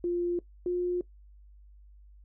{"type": "tone pair in turn", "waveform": "sine", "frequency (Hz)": [349.2, 356.1], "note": ["F4", "F4"], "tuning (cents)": [0, 34], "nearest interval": "unison", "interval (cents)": 34, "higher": "second", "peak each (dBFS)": -26, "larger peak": "neither", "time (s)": [[0.04, 0.39], [0.66, 1.01]], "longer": "neither", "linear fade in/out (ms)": 2, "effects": ["noise-tail reverb RT60 0.1 s tail -19 dB re dry", "added 50 Hz sine -51 dBFS peak until 2.24 s"]}